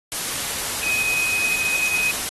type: tone in noise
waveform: sine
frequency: 2515 Hz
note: D#7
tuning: 18 cents sharp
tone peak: -20 dBFS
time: 0.83-2.11 s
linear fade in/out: 0 ms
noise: white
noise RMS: -26 dBFS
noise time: 0.12-2.29 s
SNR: +3 dB
effects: AAC 32 kbps